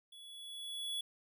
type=tone with level ramp; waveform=square; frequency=3391 Hz; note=G#7; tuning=35 cents sharp; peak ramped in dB=-53 to -36 dBFS; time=0.12-1.01 s; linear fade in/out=5 ms; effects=none